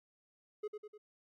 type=tone with echo; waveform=triangle; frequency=421.2 Hz; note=G#4; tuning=24 cents sharp; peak=-34 dBFS; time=0.63-0.68 s; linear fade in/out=10 ms; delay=100 ms; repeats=3; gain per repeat=-5 dB; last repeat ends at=0.98 s; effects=MP3 64 kbps